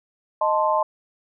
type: chord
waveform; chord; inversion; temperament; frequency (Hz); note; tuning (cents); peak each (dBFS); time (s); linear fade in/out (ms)
sine; A diminished; second; equal; 622.3 / 880 / 1046.5; Eb5 / A5 / C6; 0 / 0 / 0; -22; 0.41-0.83; 5
effects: none